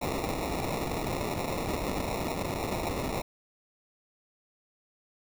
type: noise with sample-and-hold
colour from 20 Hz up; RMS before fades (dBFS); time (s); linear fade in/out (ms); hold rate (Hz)
white; -32; 0.01-3.22; 10; 1575
effects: none